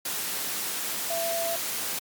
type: tone in noise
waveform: sine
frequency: 672 Hz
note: E5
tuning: 33 cents sharp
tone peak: -28 dBFS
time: 1.1-1.56 s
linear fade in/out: 5 ms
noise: white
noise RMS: -31 dBFS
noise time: 0.05-1.99 s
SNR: 0 dB
effects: high-pass 150 Hz 12 dB/octave + Opus 48 kbps